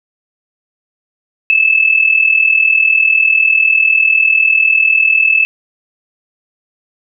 sine tone with amplitude modulation, 2616 Hz, E7, 14 cents flat, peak -4 dBFS, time 1.5-5.45 s, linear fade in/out 0 ms, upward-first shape sine, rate 40 Hz, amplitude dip 75%, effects none

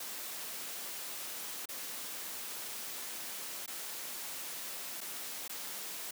white noise with dropouts, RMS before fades -42 dBFS, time 0-6.11 s, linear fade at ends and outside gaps 5 ms, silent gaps 1.657-1.688 / 3.662-3.677 / 5.007-5.012 / 5.48-5.494 s, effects high-pass 200 Hz 12 dB/octave

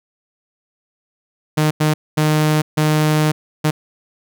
sawtooth tone bursts at uneven times, 153.4 Hz, D#3, 24 cents flat, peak -9 dBFS, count 5, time 1.57-1.71 / 1.8-1.94 / 2.17-2.62 / 2.77-3.32 / 3.64-3.71 s, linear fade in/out 10 ms, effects none

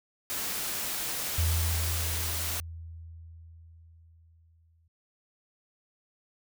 white noise, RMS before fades -33 dBFS, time 0.3-2.6 s, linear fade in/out 0 ms
sine tone with exponential decay, 82.41 Hz, E2, in tune, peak -23 dBFS, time 1.38-4.88 s, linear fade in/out 5 ms, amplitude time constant 760 ms
effects none

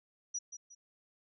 sine tone with echo, 5840 Hz, F#8, 24 cents flat, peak -34 dBFS, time 0.34-0.39 s, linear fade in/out 10 ms, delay 180 ms, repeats 2, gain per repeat -9 dB, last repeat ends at 0.75 s, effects none

